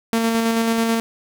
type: tone with tremolo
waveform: sawtooth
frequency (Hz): 227.7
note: A#3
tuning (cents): -40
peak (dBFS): -12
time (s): 0.13-1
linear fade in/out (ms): 0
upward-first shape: square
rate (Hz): 9.2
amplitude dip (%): 25
effects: none